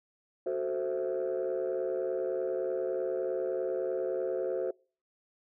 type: chord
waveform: sine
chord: F# half-diminished seventh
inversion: none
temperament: equal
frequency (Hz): 370 / 440 / 523.3 / 659.3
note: F#4 / A4 / C5 / E5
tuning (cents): 0 / 0 / 0 / 0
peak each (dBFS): -32 / -35 / -32 / -38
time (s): 0.46-4.71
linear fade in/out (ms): 5
effects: noise-tail reverb RT60 0.4 s tail -26 dB re dry + tanh soft clip ceiling -24 dBFS